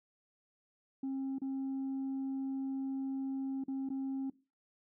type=tone with dropouts; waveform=sine; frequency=268.6 Hz; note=C4; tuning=46 cents sharp; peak=-32 dBFS; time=1.03-4.3 s; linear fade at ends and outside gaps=5 ms; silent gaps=1.385-1.417 / 3.639-3.681 / 3.89-3.901 s; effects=noise-tail reverb RT60 0.3 s tail -20 dB re dry + tanh soft clip ceiling -33 dBFS